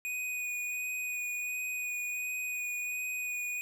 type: tone with vibrato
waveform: square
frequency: 2479 Hz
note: D#7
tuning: 7 cents flat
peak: -34 dBFS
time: 0.05-3.61 s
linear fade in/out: 0 ms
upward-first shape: sine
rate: 1.4 Hz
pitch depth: 13 cents each way
effects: none